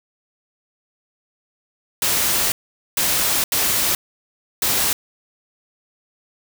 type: noise bursts at uneven times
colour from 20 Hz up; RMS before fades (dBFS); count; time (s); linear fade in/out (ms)
white; -19; 4; 2.02-2.52 / 2.97-3.44 / 3.52-3.95 / 4.62-4.93; 2
effects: none